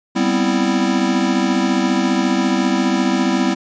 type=chord; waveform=square; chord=C major seventh; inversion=second; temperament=equal; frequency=196 / 246.9 / 261.6 / 329.6 Hz; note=G3 / B3 / C4 / E4; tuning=0 / 0 / 0 / 0 cents; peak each=-21 dBFS; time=0.15-3.55 s; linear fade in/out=20 ms; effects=resampled to 16000 Hz